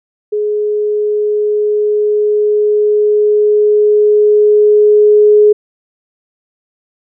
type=tone with level ramp; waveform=sine; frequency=420 Hz; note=G#4; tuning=19 cents sharp; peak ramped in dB=-12 to -3 dBFS; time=0.32-5.53 s; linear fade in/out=10 ms; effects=none